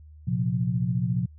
sine chord, Bb suspended second, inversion none, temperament equal with one note detuned, 116.54 / 130.81 / 177.56 Hz, Bb2 / C3 / F3, 0 / 0 / +29 cents, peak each -27 dBFS, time 0.27-1.26 s, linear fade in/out 10 ms, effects added 76 Hz sine -45 dBFS peak until 1.38 s

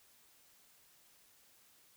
silence, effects white hiss -66 dBFS RMS until 1.96 s

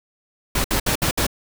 pink noise bursts, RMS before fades -20 dBFS, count 5, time 0.55-1.267 s, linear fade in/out 5 ms, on 93 ms, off 63 ms, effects none

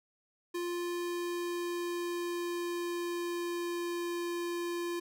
square tone with pitch glide, 349.2 to 346 Hz, F4 to F4, 0 to -16 cents, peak -34 dBFS, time 0.54-5 s, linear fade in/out 10 ms, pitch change -16 cents, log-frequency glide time 0.94-4.23 s, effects none

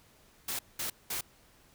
white noise bursts, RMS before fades -35 dBFS, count 3, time 0.48-1.21 s, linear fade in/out 5 ms, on 110 ms, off 200 ms, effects pink hiss -62 dBFS RMS until 1.74 s

